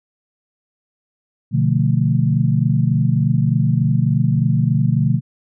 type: chord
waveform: sine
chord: B half-diminished seventh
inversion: none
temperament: equal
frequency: 123.47 / 146.83 / 174.61 / 220 Hz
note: B2 / D3 / F3 / A3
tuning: 0 / 0 / 0 / 0 cents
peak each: -17 / -17 / -21 / -22 dBFS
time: 1.51-5.21 s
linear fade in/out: 50 ms
effects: none

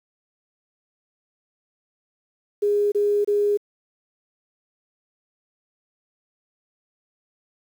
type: tone bursts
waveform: sine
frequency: 411.6 Hz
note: G#4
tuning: 16 cents flat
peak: -17 dBFS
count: 3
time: 2.62-3.574 s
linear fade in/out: 10 ms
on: 300 ms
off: 27 ms
effects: 8-bit

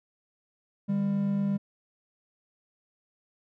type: tone pair together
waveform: triangle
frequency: 150.97 / 199.5 Hz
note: D3 / G3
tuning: +48 / +31 cents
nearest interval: perfect fourth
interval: 483 cents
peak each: -32 / -23 dBFS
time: 0.88-1.58 s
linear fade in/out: 20 ms
effects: none

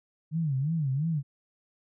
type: tone with vibrato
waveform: sine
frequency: 147.6 Hz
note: D3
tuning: 9 cents sharp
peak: -25 dBFS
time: 0.31-1.23 s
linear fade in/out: 50 ms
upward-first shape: sine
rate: 2.9 Hz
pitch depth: 210 cents each way
effects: none

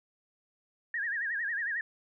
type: tone with vibrato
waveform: sine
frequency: 1747 Hz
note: A6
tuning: 13 cents flat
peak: -30 dBFS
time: 0.94-1.81 s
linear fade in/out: 2 ms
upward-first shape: sine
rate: 11 Hz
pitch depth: 150 cents each way
effects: none

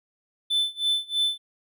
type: tone with tremolo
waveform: triangle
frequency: 3520 Hz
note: A7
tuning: in tune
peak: -18 dBFS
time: 0.5-1.38 s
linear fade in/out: 10 ms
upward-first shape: sine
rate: 3.1 Hz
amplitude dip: 95%
effects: none

